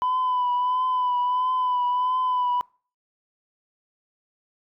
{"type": "tone with vibrato", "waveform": "sine", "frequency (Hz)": 1000, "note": "B5", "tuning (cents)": 21, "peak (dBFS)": -19, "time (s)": [0.02, 2.61], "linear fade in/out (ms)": 0, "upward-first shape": "triangle", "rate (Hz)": 1.5, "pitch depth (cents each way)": 37, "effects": ["noise-tail reverb RT60 0.4 s tail -24 dB re dry", "tanh soft clip ceiling -18 dBFS"]}